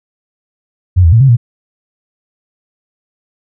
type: tone with pitch steps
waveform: sine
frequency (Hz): 91 / 82.4 / 113.7 / 135.1 / 118.6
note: F#2 / E2 / A#2 / C#3 / A#2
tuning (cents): -28 / 0 / -43 / -44 / +30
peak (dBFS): -3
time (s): 0.96-1.37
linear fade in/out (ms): 20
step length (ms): 82
effects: none